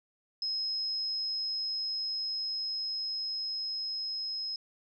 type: tone with level ramp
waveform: sine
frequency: 5130 Hz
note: E8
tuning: 48 cents flat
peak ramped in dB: -30 to -33 dBFS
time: 0.42-4.56 s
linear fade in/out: 2 ms
effects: none